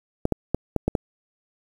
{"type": "clicks", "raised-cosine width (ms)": 2, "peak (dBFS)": -7, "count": 6, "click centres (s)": [0.254, 0.323, 0.546, 0.763, 0.88, 0.952], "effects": ["7-bit"]}